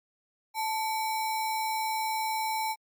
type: tone with sample-and-hold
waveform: sine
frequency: 880 Hz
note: A5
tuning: in tune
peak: -27 dBFS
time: 0.54-2.76 s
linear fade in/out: 50 ms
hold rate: 3150 Hz
effects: MP3 96 kbps